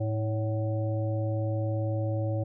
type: harmonic tone with a mistuned harmonic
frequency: 107.8 Hz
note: A2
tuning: 35 cents flat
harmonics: 1 / 3 / 5 / 7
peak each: -27 / -36 / -34 / -43 dBFS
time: 0-2.44 s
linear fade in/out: 10 ms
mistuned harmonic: 5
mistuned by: +57 cents
effects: none